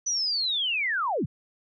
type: linear sweep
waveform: sine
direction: down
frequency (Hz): 6020 to 81.5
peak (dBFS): -24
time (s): 0.06-1.26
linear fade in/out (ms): 10
effects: none